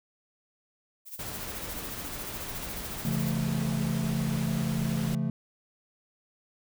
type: noise with tremolo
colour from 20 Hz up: violet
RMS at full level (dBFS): -38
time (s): 1.05-3.36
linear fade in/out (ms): 50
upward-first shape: sine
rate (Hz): 14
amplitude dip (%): 75
type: noise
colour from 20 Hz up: pink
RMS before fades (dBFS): -39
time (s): 1.19-5.15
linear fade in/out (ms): 2
type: chord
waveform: triangle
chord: Db augmented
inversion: none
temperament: equal with one note detuned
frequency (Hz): 138.59 / 170.13 / 220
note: Db3 / F3 / A3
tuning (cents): 0 / -45 / 0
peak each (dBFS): -29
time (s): 3.05-5.3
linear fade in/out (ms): 2
effects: none